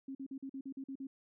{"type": "tone bursts", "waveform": "sine", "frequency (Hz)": 269.7, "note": "C#4", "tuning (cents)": -47, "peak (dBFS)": -40, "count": 9, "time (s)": [0.08, 1.07], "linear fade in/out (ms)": 5, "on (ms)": 70, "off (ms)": 45, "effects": []}